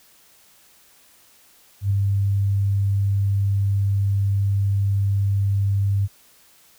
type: tone with ADSR envelope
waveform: sine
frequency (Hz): 99.3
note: G2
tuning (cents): +23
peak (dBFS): -15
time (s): 1.81-6.08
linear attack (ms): 96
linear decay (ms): 3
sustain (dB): -2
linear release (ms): 35
effects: white hiss -54 dBFS RMS until 6.78 s